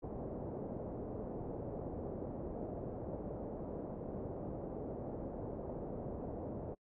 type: low-pass noise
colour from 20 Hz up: white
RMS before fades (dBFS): -43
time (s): 0.02-6.75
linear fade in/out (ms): 20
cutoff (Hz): 590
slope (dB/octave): 24
effects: noise-tail reverb RT60 0.1 s tail -26 dB re dry